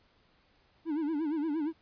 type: tone with vibrato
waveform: triangle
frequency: 307.6 Hz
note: D#4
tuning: 20 cents flat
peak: -27 dBFS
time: 0.85-1.73 s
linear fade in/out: 50 ms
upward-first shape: sine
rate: 8.6 Hz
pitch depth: 130 cents each way
effects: pink hiss -67 dBFS RMS until 1.81 s + resampled to 11025 Hz